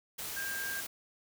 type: tone in noise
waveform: sine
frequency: 1600 Hz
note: G6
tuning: 35 cents sharp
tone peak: -36 dBFS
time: 0.36-0.81 s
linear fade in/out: 10 ms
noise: white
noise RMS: -40 dBFS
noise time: 0.18-0.87 s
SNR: +1 dB
effects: none